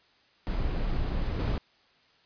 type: noise with level steps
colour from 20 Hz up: brown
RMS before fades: -29 / -26 dBFS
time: 0.47-1.58 s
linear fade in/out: 0 ms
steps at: 1.39 s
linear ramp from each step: 5 ms
effects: white hiss -63 dBFS RMS until 2.25 s + resampled to 11025 Hz